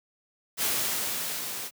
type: noise with level ramp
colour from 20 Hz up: white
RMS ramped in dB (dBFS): -26 to -36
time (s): 0.57-1.71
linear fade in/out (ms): 50
effects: high-pass 100 Hz 12 dB/octave